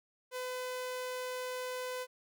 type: tone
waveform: sawtooth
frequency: 505 Hz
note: B4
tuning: 39 cents sharp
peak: -33 dBFS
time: 0.31-2.07 s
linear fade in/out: 50 ms
effects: none